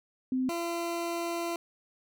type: tone pair in turn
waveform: sine / 20% pulse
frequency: 258 / 340.2 Hz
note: C4 / F4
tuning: -24 / -45 cents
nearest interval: perfect fourth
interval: 479 cents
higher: second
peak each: -26 dBFS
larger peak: neither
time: 0.32-0.49 / 0.49-1.56 s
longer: second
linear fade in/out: 2 ms
effects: none